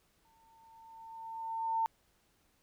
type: tone with exponential growth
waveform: sine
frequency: 902 Hz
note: A5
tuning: 43 cents sharp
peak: -27 dBFS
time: 0.25-1.86 s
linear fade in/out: 0 ms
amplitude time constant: 350 ms
effects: pink hiss -72 dBFS RMS until 2.62 s